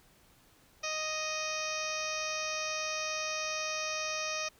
harmonic tone, 622.3 Hz, D#5, in tune, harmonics 1 / 2 / 3 / 4 / 5 / 6 / 7 / 8 / 9 / 10, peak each -40 / -40 / -44 / -38 / -48 / -46 / -48 / -46 / -40 / -44 dBFS, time 0.83-4.49 s, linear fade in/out 10 ms, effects pink hiss -63 dBFS RMS until 4.59 s

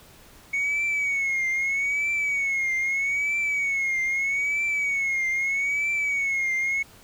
sine tone with vibrato, 2217 Hz, C#7, in tune, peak -20 dBFS, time 0.53-6.83 s, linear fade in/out 10 ms, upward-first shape triangle, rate 0.79 Hz, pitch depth 100 cents each way, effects tanh soft clip ceiling -21 dBFS + pink hiss -51 dBFS RMS until 7.03 s

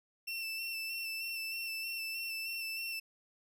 30% pulse tone with vibrato, 2679 Hz, E7, 27 cents sharp, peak -34 dBFS, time 0.27-3 s, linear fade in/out 10 ms, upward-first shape square, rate 3.2 Hz, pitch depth 20 cents each way, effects none

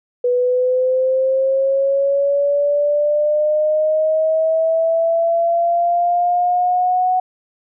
sine linear sweep, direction up, 490 to 740 Hz, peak -13 dBFS, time 0.24-7.2 s, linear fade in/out 5 ms, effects none

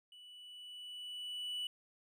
triangle tone with level ramp, 2960 Hz, F#7, in tune, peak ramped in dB -53 to -35 dBFS, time 0.12-1.67 s, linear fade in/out 2 ms, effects none

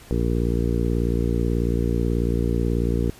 harmonic tone, 58.3 Hz, A#1, 1 cent sharp, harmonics 1 / 2 / 3 / 4 / 5 / 6 / 7 / 8, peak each -23 / -26 / -28 / -29 / -30 / -31 / -31 / -32 dBFS, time 0.11-3.1 s, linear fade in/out 0 ms, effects pink hiss -47 dBFS RMS until 3.19 s + resampled to 32000 Hz

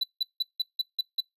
triangle tone bursts, 3979 Hz, B7, 12 cents sharp, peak -22 dBFS, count 7, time 0.01-1.205 s, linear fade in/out 5 ms, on 25 ms, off 170 ms, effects noise-tail reverb RT60 0.2 s tail -24 dB re dry + resampled to 32000 Hz

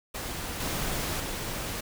pink noise with level steps, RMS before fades -35 / -31 / -34 dBFS, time 0.14-1.81 s, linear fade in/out 10 ms, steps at 0.6 / 1.2 s, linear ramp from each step 5 ms, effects none

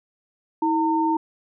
sine tone pair together, 321.8 / 910.2 Hz, E4 / A#5, -42 / -42 cents, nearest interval octave + tritone, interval 1800 cents, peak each -21 dBFS, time 0.62-1.17 s, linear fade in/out 5 ms, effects none

